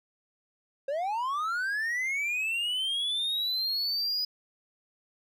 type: linear sweep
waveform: triangle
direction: up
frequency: 530 to 4978 Hz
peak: -26 dBFS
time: 0.88-4.25 s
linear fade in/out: 5 ms
effects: none